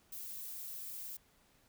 violet noise, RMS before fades -45 dBFS, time 0.12-1.17 s, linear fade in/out 5 ms, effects pink hiss -69 dBFS RMS until 1.68 s

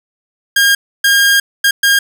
sawtooth tone bursts at uneven times, 1617 Hz, G#6, 47 cents flat, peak -4 dBFS, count 4, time 0.56-0.75 / 1.04-1.4 / 1.64-1.71 / 1.83-1.99 s, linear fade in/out 5 ms, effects none

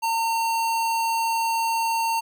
square tone, 911 Hz, A#5, 40 cents flat, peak -22 dBFS, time 0.02-2.21 s, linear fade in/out 20 ms, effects none

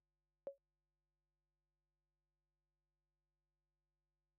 sine tone with exponential decay, 554.4 Hz, C#5, in tune, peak -38 dBFS, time 0.47-0.58 s, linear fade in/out 0 ms, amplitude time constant 22 ms, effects added 50 Hz sine -70 dBFS peak until 4.38 s + high-pass 200 Hz 12 dB/octave

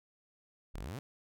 sawtooth exponential sweep, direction up, 30.87 to 152.4 Hz, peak -36 dBFS, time 0.74-0.99 s, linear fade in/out 0 ms, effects none

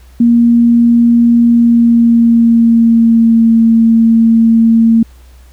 sine tone with pitch glide, 235.4 to 227.3 Hz, A#3 to A#3, +17 to -43 cents, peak -4 dBFS, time 0.2-5.03 s, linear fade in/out 5 ms, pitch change -60 cents, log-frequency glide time 1.47-3.55 s, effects added 62 Hz sine -36 dBFS peak until 5.52 s + pink hiss -48 dBFS RMS until 5.52 s

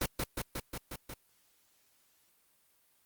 pink noise with echo, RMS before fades -31 dBFS, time 0.01-0.06 s, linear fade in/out 5 ms, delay 180 ms, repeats 6, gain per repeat -2 dB, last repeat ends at 1.14 s, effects white hiss -70 dBFS RMS until 3.05 s + Opus 32 kbps

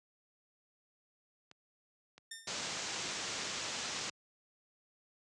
clicks, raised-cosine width 0.2 ms, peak -36 dBFS, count 2, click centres 1.514 / 2.18 s
10% pulse tone with exponential decay, 1811 Hz, A6, 49 cents sharp, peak -32 dBFS, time 2.31-2.63 s, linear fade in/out 5 ms, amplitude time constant 69 ms
white low-pass noise, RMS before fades -40 dBFS, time 2.47-4.1 s, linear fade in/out 5 ms, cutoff 7300 Hz, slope 48 dB/octave
effects high-pass 100 Hz 12 dB/octave + resampled to 24000 Hz

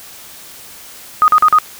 sine tone bursts, 1244.5 Hz, D#6, in tune, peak -5 dBFS, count 4, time 1.22-1.586 s, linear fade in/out 0 ms, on 60 ms, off 42 ms, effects white hiss -36 dBFS RMS until 1.79 s

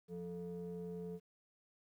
triangle ring-modulated tone, 130.81 Hz, C3, in tune, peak -37 dBFS, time 0.08-1.2 s, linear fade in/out 50 ms, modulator 307 Hz, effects 12-bit

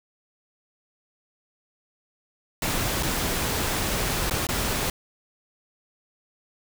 pink noise with dropouts, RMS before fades -26 dBFS, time 2.62-4.9 s, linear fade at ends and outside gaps 2 ms, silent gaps 3.027-3.031 / 4.298-4.309 / 4.469-4.488 s, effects none

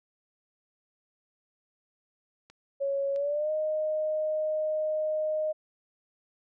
clicks, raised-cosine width 0.2 ms, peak -34 dBFS, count 2, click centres 2.5 / 3.161 s
sine tone with pitch glide, 554.4 to 618.7 Hz, C#5 to D#5, 0 to -10 cents, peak -26 dBFS, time 2.8-5.53 s, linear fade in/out 20 ms, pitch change +190 cents, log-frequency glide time 3.14-3.51 s
effects none

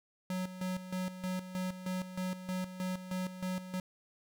square tone with tremolo, 184.5 Hz, F#3, 5 cents flat, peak -34 dBFS, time 0.3-3.8 s, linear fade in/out 2 ms, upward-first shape square, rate 3.2 Hz, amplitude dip 70%, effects none

